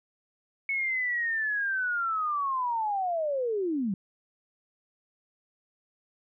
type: linear sweep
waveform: sine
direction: down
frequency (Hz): 2212 to 180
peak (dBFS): -26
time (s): 0.69-3.94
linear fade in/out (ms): 2
effects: none